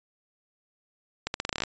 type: accelerating click train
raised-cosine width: 0.2 ms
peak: -11 dBFS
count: 11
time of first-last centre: 1.27-1.636 s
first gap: 71 ms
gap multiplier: 0.84
effects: resampled to 16000 Hz